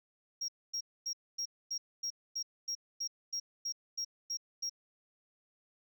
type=tone bursts; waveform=sine; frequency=5600 Hz; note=F8; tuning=4 cents sharp; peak=-31 dBFS; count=14; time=0.41-4.696 s; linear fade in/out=10 ms; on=74 ms; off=250 ms; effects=tanh soft clip ceiling -33 dBFS